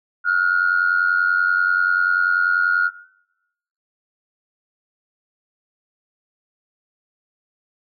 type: tone with amplitude modulation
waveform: sine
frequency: 1429 Hz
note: F6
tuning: 39 cents sharp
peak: -10 dBFS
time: 0.24-2.91 s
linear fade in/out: 50 ms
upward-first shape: sine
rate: 90.3 Hz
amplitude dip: 75%
effects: noise-tail reverb RT60 0.9 s tail -21 dB re dry + tanh soft clip ceiling -8 dBFS